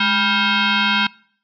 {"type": "tone with frequency modulation", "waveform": "sine", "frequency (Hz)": 802, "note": "G5", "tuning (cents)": 39, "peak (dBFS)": -14, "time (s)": [0, 1.07], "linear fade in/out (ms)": 5, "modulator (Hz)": 593, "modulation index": 5.2, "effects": ["noise-tail reverb RT60 0.6 s tail -24 dB re dry"]}